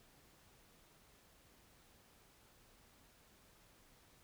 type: silence
effects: pink hiss -67 dBFS RMS until 4.23 s